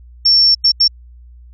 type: tone bursts at uneven times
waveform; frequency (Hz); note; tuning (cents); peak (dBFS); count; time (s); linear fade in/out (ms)
sine; 5440; F8; -46; -7; 3; 0.25-0.55 / 0.64-0.72 / 0.8-0.88; 10
effects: added 60 Hz sine -37 dBFS peak until 1.53 s